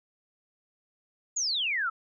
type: exponential sweep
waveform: sine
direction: down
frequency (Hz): 7070 to 1271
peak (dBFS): -26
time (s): 1.36-1.9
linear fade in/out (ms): 10
effects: none